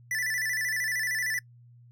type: tone with vibrato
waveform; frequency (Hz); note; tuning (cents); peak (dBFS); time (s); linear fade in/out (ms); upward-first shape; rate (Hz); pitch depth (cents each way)
square; 1864.7; A#6; 0; -28; 0.11-1.39; 2; square; 13; 99
effects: noise-tail reverb RT60 0.1 s tail -25 dB re dry + added 120 Hz sine -51 dBFS peak until 1.91 s